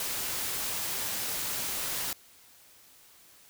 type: noise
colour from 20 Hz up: white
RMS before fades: -33 dBFS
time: 0-2.13 s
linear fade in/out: 2 ms
effects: white hiss -57 dBFS RMS until 3.49 s